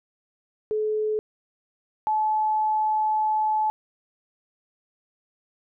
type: tone pair in turn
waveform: sine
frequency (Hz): 429.2 / 861.9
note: A4 / A5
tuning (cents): -43 / -36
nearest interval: octave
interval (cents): 1207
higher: second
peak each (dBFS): -22 / -20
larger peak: second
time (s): 0.71-1.19 / 2.07-3.7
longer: second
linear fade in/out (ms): 0
effects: none